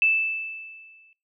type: tone with exponential decay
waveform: sine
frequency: 2637 Hz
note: E7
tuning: in tune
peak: -15 dBFS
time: 0.02-1.13 s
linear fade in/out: 1 ms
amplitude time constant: 240 ms
effects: noise-tail reverb RT60 0.3 s tail -24 dB re dry